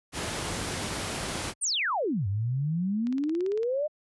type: noise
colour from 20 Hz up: pink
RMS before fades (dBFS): -32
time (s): 0.12-1.54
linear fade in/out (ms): 50
type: exponential two-way sweep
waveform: sine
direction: down then up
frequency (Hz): 9650 to 94.3 to 621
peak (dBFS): -25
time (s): 1.61-3.88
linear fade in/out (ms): 20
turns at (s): 2.27
type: click train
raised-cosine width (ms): 0.2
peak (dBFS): -28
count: 11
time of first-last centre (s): 3.07-3.632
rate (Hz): 17.8
effects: high-pass 60 Hz 12 dB/octave + resampled to 24000 Hz